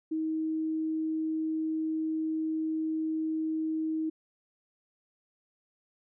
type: tone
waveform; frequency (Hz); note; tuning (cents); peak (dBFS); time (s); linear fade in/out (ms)
sine; 316.6; D#4; +30; -28; 0.11-4.1; 10
effects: none